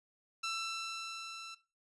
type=tone with level ramp; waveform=15% pulse; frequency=1337 Hz; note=E6; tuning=24 cents sharp; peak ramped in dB=-28 to -39 dBFS; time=0.43-1.55 s; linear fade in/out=10 ms; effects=noise-tail reverb RT60 0.3 s tail -17 dB re dry + resampled to 24000 Hz